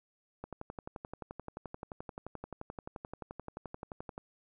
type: click train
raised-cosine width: 1 ms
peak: -27 dBFS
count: 44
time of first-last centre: 0.44-4.179 s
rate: 11.5 Hz
effects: none